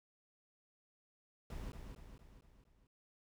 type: noise with echo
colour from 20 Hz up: brown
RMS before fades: -45 dBFS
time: 1.5-1.72 s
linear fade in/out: 2 ms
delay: 230 ms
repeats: 5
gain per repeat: -5 dB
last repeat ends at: 2.87 s
effects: none